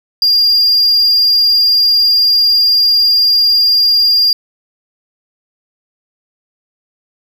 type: tone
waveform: triangle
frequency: 4806 Hz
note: D8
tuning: 39 cents sharp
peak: -6 dBFS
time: 0.22-4.33 s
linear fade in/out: 2 ms
effects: none